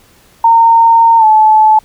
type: tone with pitch glide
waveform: sine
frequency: 917 to 866 Hz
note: A#5 to A5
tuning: -29 to -28 cents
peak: -3 dBFS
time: 0.44-1.79 s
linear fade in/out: 5 ms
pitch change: -99 cents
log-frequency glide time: 1.18-1.25 s
effects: pink hiss -46 dBFS RMS until 1.84 s